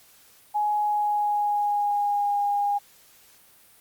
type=tone with pitch glide; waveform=sine; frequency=837 to 814.6 Hz; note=G#5 to G#5; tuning=+13 to -34 cents; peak=-21 dBFS; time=0.54-2.79 s; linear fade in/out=20 ms; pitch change=-47 cents; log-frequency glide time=0.8-2.39 s; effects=white hiss -55 dBFS RMS until 3.8 s + Opus 48 kbps